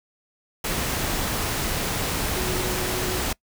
sine tone in noise, 366.8 Hz, F#4, 15 cents flat, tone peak -30 dBFS, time 2.36-3.23 s, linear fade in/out 5 ms, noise pink, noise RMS -26 dBFS, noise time 0.64-3.33 s, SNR -7 dB, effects noise-tail reverb RT60 0.1 s tail -24 dB re dry

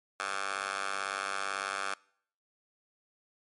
10% pulse tone with high-pass filter, 98 Hz, G2, in tune, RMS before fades -35 dBFS, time 0.2-1.94 s, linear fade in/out 0 ms, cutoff 1100 Hz, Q 2.7, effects noise-tail reverb RT60 0.6 s tail -24 dB re dry + MP3 48 kbps

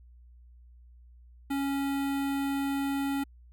square tone with notch filter, 277.2 Hz, C#4, in tune, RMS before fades -30 dBFS, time 1.5-3.24 s, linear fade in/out 10 ms, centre 5600 Hz, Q 1.2, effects added 60 Hz sine -51 dBFS peak until 3.52 s

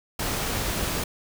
pink noise with amplitude modulation, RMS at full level -26 dBFS, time 0.19-1.04 s, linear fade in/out 5 ms, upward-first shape sine, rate 271 Hz, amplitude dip 35%, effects none

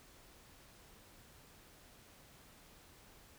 silence, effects pink hiss -61 dBFS RMS until 3.38 s

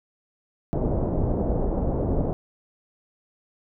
pink low-pass noise, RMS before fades -24 dBFS, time 0.73-2.33 s, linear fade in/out 0 ms, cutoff 670 Hz, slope 24 dB/octave, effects none

